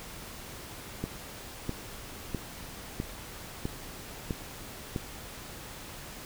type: click train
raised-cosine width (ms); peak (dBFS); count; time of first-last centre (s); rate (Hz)
3; -18; 7; 1.04-4.962; 1.53
effects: pink hiss -44 dBFS RMS until 6.25 s